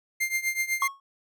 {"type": "tone with tremolo", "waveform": "45% pulse", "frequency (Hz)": 2100, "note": "C7", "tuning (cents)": 6, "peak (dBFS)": -22, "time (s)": [0.2, 0.88], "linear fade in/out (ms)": 10, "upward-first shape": "triangle", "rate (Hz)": 8, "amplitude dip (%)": 90}
{"type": "tone with exponential decay", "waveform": "triangle", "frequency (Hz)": 1100, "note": "C#6", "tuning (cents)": -14, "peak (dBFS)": -18, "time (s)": [0.82, 1], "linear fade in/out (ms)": 2, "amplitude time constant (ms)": 39}
{"effects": []}